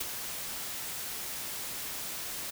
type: noise with ADSR envelope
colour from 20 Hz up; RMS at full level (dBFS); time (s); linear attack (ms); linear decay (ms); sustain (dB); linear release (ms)
white; -31; 0-2.51; 10; 19; -7; 13
effects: none